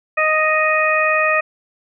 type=harmonic tone; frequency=622.3 Hz; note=D#5; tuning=in tune; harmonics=1 / 2 / 3 / 4; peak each=-19 / -19 / -19 / -19 dBFS; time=0.17-1.41 s; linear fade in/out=10 ms; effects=none